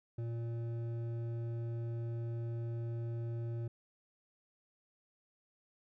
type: tone with hard clipping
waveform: sine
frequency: 116.54 Hz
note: A#2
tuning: in tune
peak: -38 dBFS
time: 0.18-3.68 s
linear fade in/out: 5 ms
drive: 9 dB
effects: none